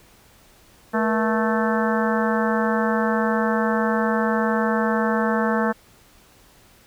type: harmonic tone with a mistuned harmonic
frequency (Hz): 219.8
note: A3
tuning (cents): -2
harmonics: 1 / 2 / 3 / 4 / 5 / 6 / 7 / 8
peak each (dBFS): -22 / -25 / -27 / -28 / -29 / -30 / -30 / -31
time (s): 0.93-5.73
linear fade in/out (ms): 20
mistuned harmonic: 2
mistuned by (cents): +130
effects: pink hiss -53 dBFS RMS until 6.86 s